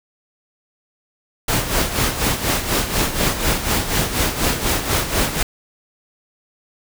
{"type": "noise with tremolo", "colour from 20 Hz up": "pink", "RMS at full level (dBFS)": -17, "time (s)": [1.48, 5.43], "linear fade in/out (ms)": 5, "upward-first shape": "sine", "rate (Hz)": 4.1, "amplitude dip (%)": 65, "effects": []}